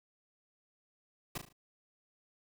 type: noise with echo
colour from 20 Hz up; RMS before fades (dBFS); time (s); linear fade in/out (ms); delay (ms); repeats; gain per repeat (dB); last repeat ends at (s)
pink; -39; 1.35-1.38; 5; 37; 4; -7; 1.528
effects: none